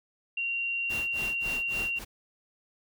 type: tone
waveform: sine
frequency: 2759 Hz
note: F7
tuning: 22 cents flat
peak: -28 dBFS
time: 0.37-1.99 s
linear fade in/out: 5 ms
type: noise with tremolo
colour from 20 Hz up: pink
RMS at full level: -38 dBFS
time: 0.89-2.05 s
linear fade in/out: 20 ms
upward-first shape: sine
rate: 3.6 Hz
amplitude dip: 100%
effects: none